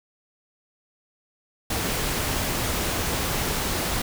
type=noise; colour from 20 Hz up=pink; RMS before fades=-26 dBFS; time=1.7-4.02 s; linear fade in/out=5 ms; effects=none